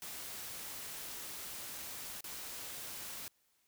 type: noise with dropouts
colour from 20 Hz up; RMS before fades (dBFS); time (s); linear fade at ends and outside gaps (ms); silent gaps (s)
white; -45; 0.02-3.28; 0; 2.207-2.242
effects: white hiss -75 dBFS RMS until 3.67 s